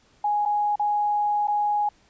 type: tone with dropouts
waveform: sine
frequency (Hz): 830.6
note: G#5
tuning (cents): 0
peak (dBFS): -20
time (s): 0.24-1.89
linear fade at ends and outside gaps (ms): 5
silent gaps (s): 0.453-0.458 / 0.758-0.795 / 1.473-1.481
effects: pink hiss -60 dBFS RMS until 2.09 s + resampled to 16000 Hz